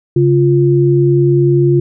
sine tone pair together, 138.58 / 349.2 Hz, C#3 / F4, 0 / 0 cents, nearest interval octave + major third, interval 1600 cents, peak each -10 dBFS, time 0.16-1.8 s, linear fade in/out 5 ms, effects none

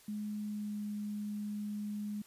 sine tone with pitch glide, 210 to 208.1 Hz, G#3 to G#3, +19 to +4 cents, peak -36 dBFS, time 0.08-2.22 s, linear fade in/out 5 ms, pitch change -15 cents, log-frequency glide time 0.38-0.81 s, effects white hiss -61 dBFS RMS until 2.26 s + resampled to 32000 Hz

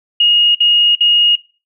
sine tone bursts, 2866 Hz, F7, 44 cents sharp, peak -7 dBFS, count 3, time 0.2-1.356 s, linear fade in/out 5 ms, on 350 ms, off 53 ms, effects noise-tail reverb RT60 0.3 s tail -17 dB re dry

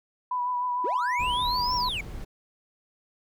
sine tone with vibrato, 987.8 Hz, B5, in tune, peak -25 dBFS, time 0.31-1.89 s, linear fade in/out 5 ms, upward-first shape triangle, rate 6.6 Hz, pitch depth 29 cents each way
triangle linear two-way sweep, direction up then down, 300.9 to 5588 to 2148 Hz, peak -27 dBFS, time 0.84-2.01 s, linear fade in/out 5 ms, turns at 1.76 s
brown noise, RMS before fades -37 dBFS, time 1.19-2.25 s, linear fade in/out 10 ms
effects none

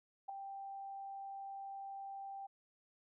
sine tone with ADSR envelope, 786 Hz, G5, 4 cents sharp, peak -37 dBFS, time 0.28-2.47 s, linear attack 14 ms, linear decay 3 ms, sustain -7 dB, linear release 12 ms, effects none

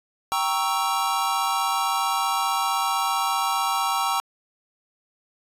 square chord, G diminished seventh, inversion none, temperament equal, 784 / 932.3 / 1108.7 / 1318.5 Hz, G5 / Bb5 / Db6 / Fb6, 0 / 0 / 0 / 0 cents, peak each -28 dBFS, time 0.32-4.2 s, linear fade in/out 0 ms, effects resampled to 32000 Hz

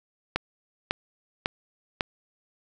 click train, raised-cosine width 0.3 ms, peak -8 dBFS, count 4, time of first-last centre 0.36-2.008 s, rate 1.82 Hz, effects none

